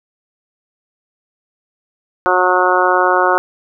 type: harmonic tone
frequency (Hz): 182.1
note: F#3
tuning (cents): -27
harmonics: 2 / 3 / 4 / 5 / 6 / 7 / 8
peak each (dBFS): -18 / -18 / -18 / -18 / -18 / -18 / -18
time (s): 2.26-3.38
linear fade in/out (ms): 0
effects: none